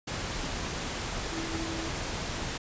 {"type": "tone in noise", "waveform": "sine", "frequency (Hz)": 326.7, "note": "E4", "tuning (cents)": -15, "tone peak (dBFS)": -36, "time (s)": [1.32, 1.89], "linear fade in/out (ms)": 10, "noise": "pink", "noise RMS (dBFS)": -34, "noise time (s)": [0.07, 2.58], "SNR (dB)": -5, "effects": ["resampled to 16000 Hz"]}